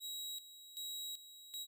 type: tone with tremolo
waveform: sawtooth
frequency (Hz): 3847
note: B7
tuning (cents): -46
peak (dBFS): -39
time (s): 0-1.67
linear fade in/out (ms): 50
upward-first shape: square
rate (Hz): 1.3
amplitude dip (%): 75
effects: none